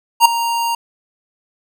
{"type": "tone with ADSR envelope", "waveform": "square", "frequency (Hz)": 932.3, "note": "A#5", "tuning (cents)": 0, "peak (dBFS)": -3, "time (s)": [0.2, 0.75], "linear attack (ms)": 53, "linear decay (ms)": 7, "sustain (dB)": -14, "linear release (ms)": 4, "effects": []}